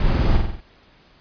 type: noise with echo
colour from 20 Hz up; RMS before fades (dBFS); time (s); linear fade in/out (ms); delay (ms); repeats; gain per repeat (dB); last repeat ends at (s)
brown; -18; 0-0.37; 2; 47; 5; -4; 0.605
effects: pink hiss -53 dBFS RMS until 1.2 s + resampled to 11025 Hz